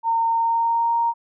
sine tone with pitch glide, 915 to 931 Hz, A#5 to A#5, -32 to -2 cents, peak -17 dBFS, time 0.03-1.14 s, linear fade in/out 50 ms, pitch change +30 cents, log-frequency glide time 0.29-0.95 s, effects none

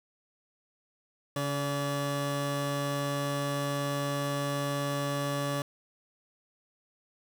25% pulse tone pair together, 141.16 / 573 Hz, C#3 / D5, +32 / -43 cents, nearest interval 2 octaves, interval 2425 cents, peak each -28 / -29 dBFS, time 1.36-5.62 s, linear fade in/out 2 ms, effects none

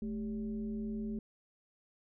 sine tone with frequency modulation, 217 Hz, A3, 24 cents flat, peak -35 dBFS, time 0.02-1.19 s, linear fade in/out 2 ms, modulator 176 Hz, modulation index 0.6, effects none

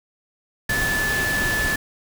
sine tone in noise, 1738 Hz, A6, 22 cents flat, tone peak -21 dBFS, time 0.69-1.76 s, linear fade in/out 5 ms, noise pink, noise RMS -26 dBFS, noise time 0.69-1.76 s, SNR +2 dB, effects none

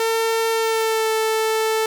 sawtooth tone with pitch glide, 451.6 to 440.8 Hz, A4 to A4, +45 to +3 cents, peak -14 dBFS, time 0-1.86 s, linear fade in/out 2 ms, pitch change -42 cents, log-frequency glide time 0.52-1.11 s, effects none

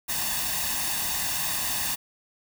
white noise with comb filter, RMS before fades -28 dBFS, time 0.08-1.96 s, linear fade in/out 20 ms, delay 1.1 ms, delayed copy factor +0.7, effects none

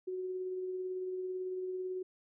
sine tone with tremolo, 370 Hz, F#4, in tune, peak -34 dBFS, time 0.07-2.03 s, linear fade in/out 10 ms, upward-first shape triangle, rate 18 Hz, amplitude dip 30%, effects none

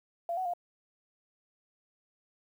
sine tone with pitch steps, 684 / 746 / 703 Hz, F5 / F#5 / F5, -36 / +14 / +11 cents, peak -30 dBFS, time 0.29-0.536 s, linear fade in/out 2 ms, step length 82 ms, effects 10-bit

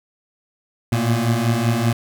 25% pulse beating tone pair, 113.3 / 118.5 Hz, A#2 / A#2, -49 / +29 cents, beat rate 5.2 Hz, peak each -17 / -15 dBFS, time 0.92-1.93 s, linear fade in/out 5 ms, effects none

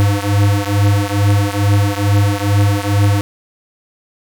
square beating tone pair, 100.4 / 102.7 Hz, G2 / G#2, +42 / -19 cents, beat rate 2.3 Hz, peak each -14 / -16 dBFS, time 0-3.21 s, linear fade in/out 0 ms, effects none

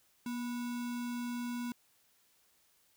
sine tone with sample-and-hold, 240.4 Hz, B3, 46 cents flat, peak -35 dBFS, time 0.26-1.72 s, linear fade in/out 2 ms, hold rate 1225 Hz, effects white hiss -70 dBFS RMS until 2.96 s

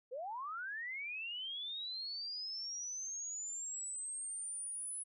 sine linear sweep, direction up, 466.2 to 10210 Hz, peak -40 dBFS, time 0.11-5.04 s, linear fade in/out 20 ms, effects none

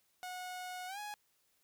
sawtooth tone with pitch glide, 730 to 833.7 Hz, F#5 to G#5, -24 to +6 cents, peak -38 dBFS, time 0.23-1.14 s, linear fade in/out 0 ms, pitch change +230 cents, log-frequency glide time 0.87-0.99 s, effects white hiss -75 dBFS RMS until 1.63 s

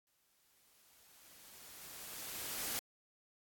white noise with exponential growth, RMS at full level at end -38 dBFS, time 0.07-2.79 s, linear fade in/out 0 ms, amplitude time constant 590 ms, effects AAC 64 kbps

